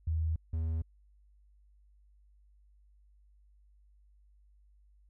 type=tone pair in turn; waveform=sine / triangle; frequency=80 / 80.51 Hz; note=D#2 / E2; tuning=+49 / -40 cents; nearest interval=unison; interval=11 cents; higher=second; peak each=-28 dBFS; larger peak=neither; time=0.07-0.36 / 0.53-0.82 s; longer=neither; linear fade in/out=5 ms; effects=added 50 Hz sine -60 dBFS peak until 5.09 s